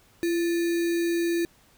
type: tone with sample-and-hold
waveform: sine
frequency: 339.4 Hz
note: F4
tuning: 49 cents flat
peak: -22 dBFS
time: 0.23-1.45 s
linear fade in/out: 0 ms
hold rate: 2100 Hz
effects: pink hiss -59 dBFS RMS until 1.77 s